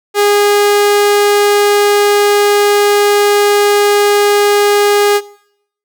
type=tone; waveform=sawtooth; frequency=410.3 Hz; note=G#4; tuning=21 cents flat; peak=-4 dBFS; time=0.14-5.21 s; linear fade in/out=50 ms; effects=noise-tail reverb RT60 0.7 s tail -20 dB re dry